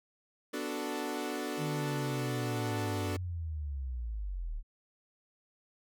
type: chord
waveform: sawtooth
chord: B minor seventh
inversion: none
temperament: equal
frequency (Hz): 246.9 / 293.7 / 370 / 440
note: B3 / D4 / F#4 / A4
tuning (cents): 0 / 0 / 0 / 0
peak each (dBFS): -37 / -34 / -37 / -37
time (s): 0.53-3.17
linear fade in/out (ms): 10
type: linear sweep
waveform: sine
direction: down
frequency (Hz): 155.56 to 34.65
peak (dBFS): -34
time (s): 1.57-4.63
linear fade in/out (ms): 50
effects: none